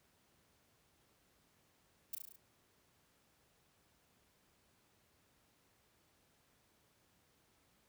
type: noise with echo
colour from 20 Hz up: violet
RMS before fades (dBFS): -40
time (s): 2.13-2.15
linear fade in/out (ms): 5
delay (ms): 35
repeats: 6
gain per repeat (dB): -3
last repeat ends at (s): 2.36
effects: pink hiss -73 dBFS RMS until 7.88 s + high-pass 60 Hz 12 dB/octave